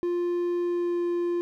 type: tone with pitch glide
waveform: triangle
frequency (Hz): 350 to 347.8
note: F4 to F4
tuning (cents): +4 to -7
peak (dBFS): -22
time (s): 0.03-1.41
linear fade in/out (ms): 0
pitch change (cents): -11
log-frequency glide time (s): 0.63-1.03
effects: none